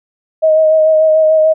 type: tone with vibrato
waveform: sine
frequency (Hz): 629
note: D#5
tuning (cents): +19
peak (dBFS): -6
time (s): 0.42-1.54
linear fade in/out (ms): 20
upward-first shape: sine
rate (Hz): 6.8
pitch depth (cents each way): 21
effects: none